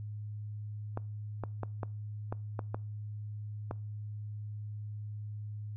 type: clicks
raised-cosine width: 1 ms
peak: -22 dBFS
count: 8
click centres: 0.974 / 1.437 / 1.633 / 1.832 / 2.325 / 2.592 / 2.745 / 3.711 s
effects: noise-tail reverb RT60 0.4 s tail -24 dB re dry + added 105 Hz sine -38 dBFS peak until 5.76 s